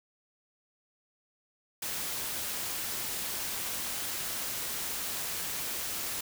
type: noise with amplitude modulation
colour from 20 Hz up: white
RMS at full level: -34 dBFS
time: 1.82-6.21 s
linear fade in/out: 5 ms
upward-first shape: sine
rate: 232 Hz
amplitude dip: 25%
effects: none